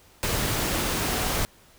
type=tone in noise; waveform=sine; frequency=742 Hz; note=F#5; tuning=5 cents sharp; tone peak=-36 dBFS; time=1.06-1.27 s; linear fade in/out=0 ms; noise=pink; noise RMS=-26 dBFS; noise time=0.23-1.45 s; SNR=-13 dB; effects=pink hiss -55 dBFS RMS until 1.78 s